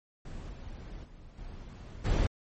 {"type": "noise with level steps", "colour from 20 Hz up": "brown", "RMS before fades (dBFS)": [-41, -43, -51, -44, -26], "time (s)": [0.25, 2.27], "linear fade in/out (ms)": 5, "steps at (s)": [0.48, 1.03, 1.37, 2.04], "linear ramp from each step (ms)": 20, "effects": ["MP3 32 kbps"]}